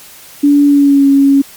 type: tone with pitch glide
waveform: sine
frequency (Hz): 287.2 to 276.8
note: D4 to C#4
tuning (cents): -39 to -2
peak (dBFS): -4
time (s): 0.43-1.42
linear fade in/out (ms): 10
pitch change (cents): -63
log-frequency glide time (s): 0.65-1.07
effects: white hiss -36 dBFS RMS until 1.56 s + MP3 96 kbps